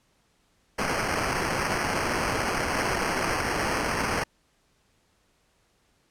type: noise with sample-and-hold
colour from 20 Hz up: white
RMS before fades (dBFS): -27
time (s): 0.78-4.24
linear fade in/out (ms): 10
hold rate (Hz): 3675
effects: pink hiss -67 dBFS RMS until 6.1 s + low-pass 10000 Hz 12 dB/octave